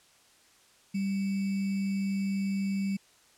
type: tone with sample-and-hold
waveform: sine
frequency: 196 Hz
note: G3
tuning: in tune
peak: -27 dBFS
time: 0.94-2.97 s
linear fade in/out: 10 ms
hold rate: 2450 Hz
effects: white hiss -61 dBFS RMS until 3.37 s + low-pass 9000 Hz 12 dB/octave